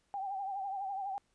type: tone with vibrato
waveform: sine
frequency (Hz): 784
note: G5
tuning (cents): 0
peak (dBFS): -35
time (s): 0.14-1.18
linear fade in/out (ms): 0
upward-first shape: triangle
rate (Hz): 12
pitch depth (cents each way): 79
effects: pink hiss -75 dBFS RMS until 1.34 s + resampled to 22050 Hz